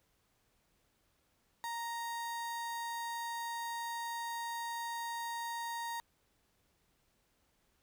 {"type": "tone", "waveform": "35% pulse", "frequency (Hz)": 932.3, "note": "A#5", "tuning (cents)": 0, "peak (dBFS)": -36, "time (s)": [1.64, 6], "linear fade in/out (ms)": 0, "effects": ["pink hiss -75 dBFS RMS until 7.82 s"]}